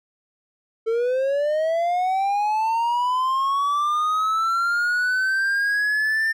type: linear sweep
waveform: triangle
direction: up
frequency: 443.1 to 1800 Hz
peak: -17 dBFS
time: 0.86-6.33 s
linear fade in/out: 20 ms
effects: none